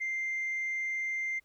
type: tone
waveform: sine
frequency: 2093 Hz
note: C7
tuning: in tune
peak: -29 dBFS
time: 0-1.4 s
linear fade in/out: 20 ms
effects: tanh soft clip ceiling -28 dBFS + pink hiss -72 dBFS RMS until 1.44 s